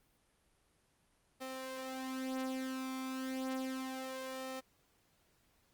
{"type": "tone with flanger", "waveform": "sawtooth", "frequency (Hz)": 261.6, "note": "C4", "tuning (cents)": 0, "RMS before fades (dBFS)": -41, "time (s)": [1.4, 4.61], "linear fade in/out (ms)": 20, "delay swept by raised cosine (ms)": [1.6, 4.7], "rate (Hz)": 0.32, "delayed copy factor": 0.65, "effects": ["pink hiss -73 dBFS RMS until 5.73 s", "Opus 32 kbps"]}